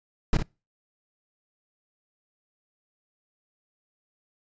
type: noise with echo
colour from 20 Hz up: brown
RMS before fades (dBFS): -19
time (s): 0.33-0.37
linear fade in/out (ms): 2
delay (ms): 56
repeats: 1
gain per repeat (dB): -7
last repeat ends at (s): 0.426
effects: noise-tail reverb RT60 0.3 s tail -26 dB re dry + resampled to 16000 Hz